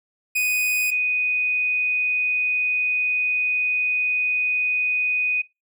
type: tone pair in turn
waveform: 45% pulse / sine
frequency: 2489 / 2489 Hz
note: D#7 / D#7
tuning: 0 / 0 cents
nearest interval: unison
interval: 0 cents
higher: neither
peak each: -19 dBFS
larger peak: neither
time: 0.35-0.91 / 0.91-5.42 s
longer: second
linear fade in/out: 10 ms
effects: noise-tail reverb RT60 0.2 s tail -19 dB re dry